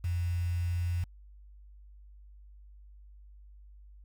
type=tone with quantisation; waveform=sine; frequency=87.31 Hz; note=F2; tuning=in tune; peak=-28 dBFS; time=0.04-1.04 s; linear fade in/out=5 ms; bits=8; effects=added 50 Hz sine -50 dBFS peak until 4.04 s